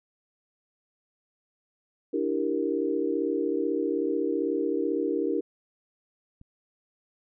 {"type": "chord", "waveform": "sine", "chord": "E half-diminished seventh", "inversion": "third", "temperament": "equal", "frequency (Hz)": [293.7, 329.6, 392, 466.2], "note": ["D4", "E4", "G4", "Bb4"], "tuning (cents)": [0, 0, 0, 0], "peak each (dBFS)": -30, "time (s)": [2.13, 5.41], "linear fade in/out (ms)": 10}
{"type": "click", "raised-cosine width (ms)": 5, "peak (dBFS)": -37, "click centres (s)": 6.414}
{"effects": []}